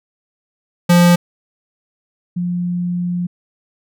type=tone pair in turn; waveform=square / sine; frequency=174.61 / 176.54 Hz; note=F3 / F3; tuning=0 / +19 cents; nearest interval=unison; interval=19 cents; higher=second; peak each=-8 / -17 dBFS; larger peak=first; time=0.89-1.16 / 2.36-3.27 s; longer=second; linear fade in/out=10 ms; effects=none